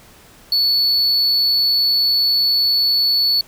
triangle tone, 4435 Hz, C#8, in tune, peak -12 dBFS, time 0.52-3.41 s, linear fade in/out 2 ms, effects pink hiss -46 dBFS RMS until 3.47 s

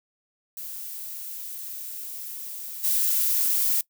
violet noise with level steps, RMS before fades -36 / -23 dBFS, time 0.57-3.81 s, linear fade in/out 2 ms, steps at 2.83 s, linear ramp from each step 20 ms, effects noise-tail reverb RT60 0.1 s tail -22 dB re dry

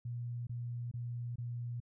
sine tone bursts, 120 Hz, B2, 49 cents flat, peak -37 dBFS, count 4, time 0.05-1.802 s, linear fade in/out 5 ms, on 420 ms, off 24 ms, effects none

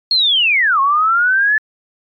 sine linear two-way sweep, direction down then up, 4328 to 1070 to 1750 Hz, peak -10 dBFS, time 0.11-1.58 s, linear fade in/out 2 ms, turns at 0.8 s, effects MP3 48 kbps

